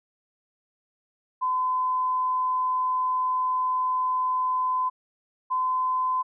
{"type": "tone pair in turn", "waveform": "sine", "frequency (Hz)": [1018, 1022.2], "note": ["C6", "C6"], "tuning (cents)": [-48, -41], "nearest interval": "unison", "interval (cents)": 7, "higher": "second", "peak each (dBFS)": -22, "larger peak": "neither", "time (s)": [[1.41, 4.9], [5.5, 6.23]], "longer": "first", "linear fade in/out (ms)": 20, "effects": []}